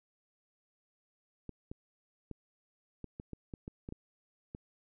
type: clicks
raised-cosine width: 3 ms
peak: -29 dBFS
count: 11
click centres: 1.493 / 1.715 / 2.313 / 3.043 / 3.199 / 3.333 / 3.538 / 3.679 / 3.889 / 3.924 / 4.549 s
effects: none